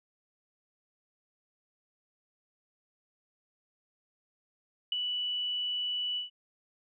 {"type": "tone with ADSR envelope", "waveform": "sine", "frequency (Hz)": 2960, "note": "F#7", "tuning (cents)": 0, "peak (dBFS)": -25, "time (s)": [4.92, 6.3], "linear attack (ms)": 3, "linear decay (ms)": 14, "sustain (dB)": -5, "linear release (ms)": 130, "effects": []}